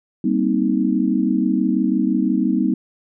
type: chord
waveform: sine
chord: C minor seventh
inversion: second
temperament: just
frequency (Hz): 196.22 / 235.5 / 261.6 / 314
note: G3 / Bb3 / C4 / Eb4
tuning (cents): +2 / +18 / 0 / +16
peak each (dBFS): -21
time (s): 0.24-2.74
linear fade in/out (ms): 5
effects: none